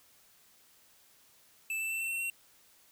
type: tone with pitch steps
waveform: square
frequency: 2637 / 2655 / 2674 / 2692 / 2711 / 2730 Hz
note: E7 / E7 / E7 / E7 / E7 / F7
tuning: 0 / +12 / +24 / +36 / +48 / -40 cents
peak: -33 dBFS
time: 1.7-2.3 s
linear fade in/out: 2 ms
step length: 100 ms
effects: white hiss -63 dBFS RMS until 2.91 s